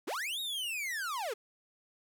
45% pulse linear two-way sweep, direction up then down, 215.9 to 3816 to 388.6 Hz, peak -34 dBFS, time 0.07-1.34 s, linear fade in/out 10 ms, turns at 0.4 s, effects 12-bit

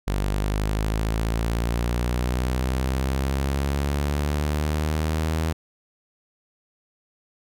sawtooth linear sweep, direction up, 48.64 to 80.7 Hz, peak -18 dBFS, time 0.07-5.53 s, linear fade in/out 10 ms, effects none

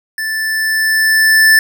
square tone with level ramp, 1760 Hz, A6, in tune, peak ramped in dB -18 to -5 dBFS, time 0.18-1.59 s, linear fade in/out 2 ms, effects none

